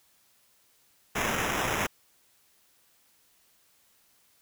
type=noise with sample-and-hold; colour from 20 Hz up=violet; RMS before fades=-29 dBFS; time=1.15-1.87 s; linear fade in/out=10 ms; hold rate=4410 Hz; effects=white hiss -65 dBFS RMS until 4.41 s